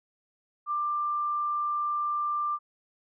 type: tone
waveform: sine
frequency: 1186 Hz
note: D6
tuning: 17 cents sharp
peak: -26 dBFS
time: 0.66-2.59 s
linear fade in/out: 50 ms
effects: none